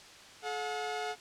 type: tone pair together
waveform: sawtooth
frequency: 429.9 / 722 Hz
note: A4 / F#5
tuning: -40 / -43 cents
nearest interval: major sixth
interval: 897 cents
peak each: -34 / -32 dBFS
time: 0.42-1.16 s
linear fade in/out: 50 ms
effects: white hiss -52 dBFS RMS until 1.2 s + low-pass 6000 Hz 12 dB/octave